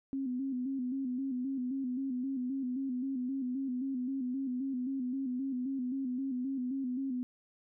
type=tone with vibrato; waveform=sine; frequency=260 Hz; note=C4; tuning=11 cents flat; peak=-32 dBFS; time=0.13-7.23 s; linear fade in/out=0 ms; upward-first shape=square; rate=3.8 Hz; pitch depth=70 cents each way; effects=none